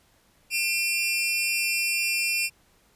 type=tone pair together; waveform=sawtooth; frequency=2400 / 2701 Hz; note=D7 / E7; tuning=+37 / +42 cents; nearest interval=major second; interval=205 cents; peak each=-23 dBFS; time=0.5-2.5 s; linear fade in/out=50 ms; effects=pink hiss -62 dBFS RMS until 2.95 s + resampled to 32000 Hz